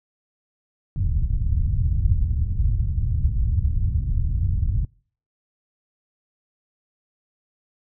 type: low-pass noise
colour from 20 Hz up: white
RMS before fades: -21 dBFS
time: 0.96-4.85 s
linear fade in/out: 2 ms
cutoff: 100 Hz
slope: 24 dB/octave
effects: noise-tail reverb RT60 0.5 s tail -26 dB re dry